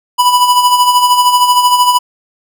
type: tone with tremolo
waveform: square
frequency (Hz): 987.8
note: B5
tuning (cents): 0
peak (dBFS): -5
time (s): 0.18-1.99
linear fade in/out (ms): 20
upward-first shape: sine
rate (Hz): 13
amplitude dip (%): 55
effects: none